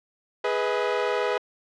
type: chord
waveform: sawtooth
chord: G# minor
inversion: none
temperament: equal with one note detuned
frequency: 415.3 / 493.9 / 636.8 Hz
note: G#4 / B4 / D#5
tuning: 0 / 0 / +40 cents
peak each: -23 / -22 / -26 dBFS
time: 0.44-1.38 s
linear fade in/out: 5 ms
effects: low-pass 3000 Hz 12 dB/octave